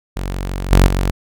sawtooth tone with level steps, 46.39 Hz, F#1, 5 cents sharp, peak -17 / -3 / -11 dBFS, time 0.16-1.11 s, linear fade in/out 10 ms, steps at 0.71 / 0.87 s, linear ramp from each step 5 ms, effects none

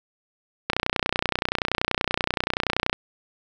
click train, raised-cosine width 0.3 ms, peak -5 dBFS, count 69, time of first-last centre 0.7-2.93 s, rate 30.5 Hz, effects none

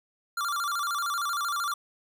square tone with vibrato, 1270 Hz, D#6, 35 cents sharp, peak -28 dBFS, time 0.37-1.74 s, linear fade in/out 5 ms, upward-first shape square, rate 13 Hz, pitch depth 150 cents each way, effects none

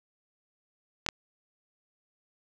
clicks, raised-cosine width 0.2 ms, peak -10 dBFS, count 2, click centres 1.064 / 1.088 s, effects none

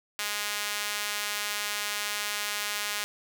sawtooth tone with high-pass filter, 207.2 Hz, G#3, 4 cents flat, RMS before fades -32 dBFS, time 0.19-3.04 s, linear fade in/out 0 ms, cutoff 1800 Hz, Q 0.7, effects none

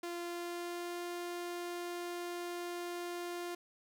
sawtooth tone with pitch glide, 346.1 to 349.7 Hz, F4 to F4, -16 to +2 cents, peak -35 dBFS, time 0.03-3.55 s, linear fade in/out 5 ms, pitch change +18 cents, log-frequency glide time 0.21-1.05 s, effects none

